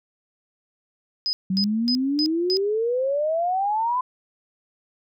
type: tone bursts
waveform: sine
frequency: 5020 Hz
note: D#8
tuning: 15 cents sharp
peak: -21 dBFS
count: 5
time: 1.26-2.57 s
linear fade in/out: 0 ms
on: 70 ms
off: 240 ms
type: exponential sweep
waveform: sine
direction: up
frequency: 185 to 1026 Hz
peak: -20 dBFS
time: 1.5-4.01 s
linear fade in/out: 5 ms
effects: none